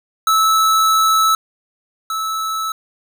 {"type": "tone pair in turn", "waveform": "square", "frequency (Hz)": [1307, 1307], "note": ["E6", "E6"], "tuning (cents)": [-15, -15], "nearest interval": "unison", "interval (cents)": 0, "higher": "neither", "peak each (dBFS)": [-12, -20], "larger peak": "first", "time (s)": [[0.27, 1.35], [2.1, 2.72]], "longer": "first", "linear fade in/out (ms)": 2, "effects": []}